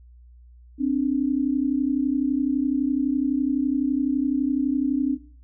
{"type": "tone pair together", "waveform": "sine", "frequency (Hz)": [261.8, 293.7], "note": ["C4", "D4"], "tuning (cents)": [1, 0], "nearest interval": "major second", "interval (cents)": 199, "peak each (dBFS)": -22, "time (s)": [0.78, 5.18], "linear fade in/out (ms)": 50, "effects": ["noise-tail reverb RT60 0.4 s tail -17 dB re dry", "added 60 Hz sine -46 dBFS peak until 5.43 s"]}